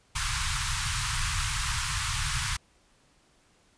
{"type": "band-stop noise", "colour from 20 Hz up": "pink", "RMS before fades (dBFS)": -29, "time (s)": [0.15, 2.57], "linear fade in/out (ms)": 10, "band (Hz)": [140, 980], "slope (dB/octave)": 48, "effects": ["pink hiss -64 dBFS RMS until 3.77 s", "resampled to 22050 Hz"]}